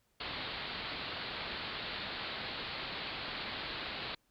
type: low-pass noise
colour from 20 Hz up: white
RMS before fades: -41 dBFS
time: 0.2-4.15 s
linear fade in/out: 5 ms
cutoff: 4500 Hz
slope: 96 dB/octave
effects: pink hiss -75 dBFS RMS until 4.3 s